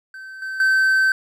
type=tone with level steps; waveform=triangle; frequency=1544 Hz; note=G6; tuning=27 cents flat; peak=-32 / -24 / -12 dBFS; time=0.14-1.12 s; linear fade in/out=2 ms; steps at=0.42 / 0.6 s; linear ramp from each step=2 ms; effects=none